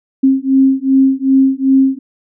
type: beating tone pair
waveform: sine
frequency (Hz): 266.1 / 268.7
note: C4 / C4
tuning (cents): +29 / +46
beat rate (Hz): 2.6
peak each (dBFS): -11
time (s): 0.23-1.99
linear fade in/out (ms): 10
effects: none

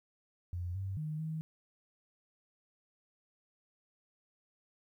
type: tone with pitch steps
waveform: sine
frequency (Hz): 88.2 / 96.5 / 153.9 / 158.4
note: F2 / G2 / D#3 / D#3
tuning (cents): +18 / -27 / -19 / +31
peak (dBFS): -35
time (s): 0.53-1.41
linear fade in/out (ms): 0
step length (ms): 220
effects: 12-bit

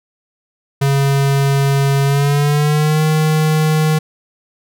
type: tone with pitch glide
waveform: square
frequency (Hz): 138.59 to 155.56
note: C#3 to D#3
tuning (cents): 0 to 0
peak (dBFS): -12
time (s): 0.81-3.99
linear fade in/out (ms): 10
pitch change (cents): +200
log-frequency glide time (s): 2.04-3.03
effects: none

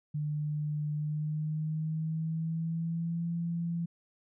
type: tone with pitch glide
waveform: sine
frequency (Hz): 149.9 to 169.23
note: D3 to E3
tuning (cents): +36 to +46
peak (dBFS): -30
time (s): 0.14-3.86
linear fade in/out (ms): 10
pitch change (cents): +210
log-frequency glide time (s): 0.93-3.28
effects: none

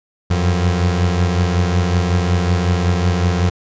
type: beating tone pair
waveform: 30% pulse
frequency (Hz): 87.6 / 93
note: F2 / F#2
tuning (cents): +6 / +9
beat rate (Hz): 5.4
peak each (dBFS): -12 / -18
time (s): 0.3-3.5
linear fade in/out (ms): 10
effects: resampled to 16000 Hz

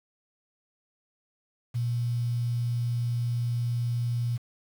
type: tone with quantisation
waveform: sine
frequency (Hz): 119.7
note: A#2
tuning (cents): +46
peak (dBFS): -25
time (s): 1.74-4.38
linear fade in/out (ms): 20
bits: 8
effects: none

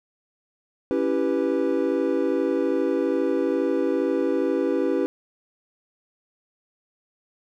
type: chord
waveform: triangle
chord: C# half-diminished seventh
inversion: none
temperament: equal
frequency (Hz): 277.2 / 329.6 / 392 / 493.9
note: C#4 / E4 / G4 / B4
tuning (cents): 0 / 0 / 0 / 0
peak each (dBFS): -24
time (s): 0.91-5.06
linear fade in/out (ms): 0
effects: none

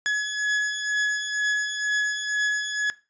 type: beating tone pair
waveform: 40% pulse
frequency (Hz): 1691 / 1693.1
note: G#6 / G#6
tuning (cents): +31 / +33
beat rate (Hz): 2.1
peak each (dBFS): -29 / -24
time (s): 0.06-2.9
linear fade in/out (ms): 0
effects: noise-tail reverb RT60 0.3 s tail -18 dB re dry + resampled to 16000 Hz

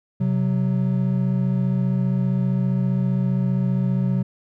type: tone pair together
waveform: triangle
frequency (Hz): 130.81 / 185.96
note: C3 / F#3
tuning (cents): 0 / +9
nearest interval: tritone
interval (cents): 609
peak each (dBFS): -19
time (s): 0.2-4.23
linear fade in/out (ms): 10
effects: none

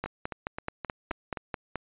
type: two click trains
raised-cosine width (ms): 0.5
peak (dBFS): -19 / -16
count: 6 / 9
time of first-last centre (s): 0.06-1.372 / 0.04-1.757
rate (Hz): 3.81 / 4.66
effects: resampled to 8000 Hz

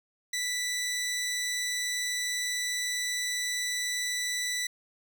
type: tone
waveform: 15% pulse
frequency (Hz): 1975.5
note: B6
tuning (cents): 0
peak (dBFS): -23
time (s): 0.33-4.67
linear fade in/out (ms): 5
effects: none

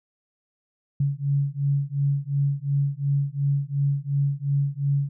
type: beating tone pair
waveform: sine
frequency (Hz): 139.4 / 142.2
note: C#3 / C#3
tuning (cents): +10 / +45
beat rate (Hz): 2.8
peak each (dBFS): -24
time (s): 1-5.09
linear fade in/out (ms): 5
effects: none

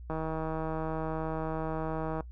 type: click train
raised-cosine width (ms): 1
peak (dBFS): -21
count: 336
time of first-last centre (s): 0.1-2.207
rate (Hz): 159
effects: noise-tail reverb RT60 0.1 s tail -20 dB re dry + added 60 Hz sine -42 dBFS peak until 2.31 s

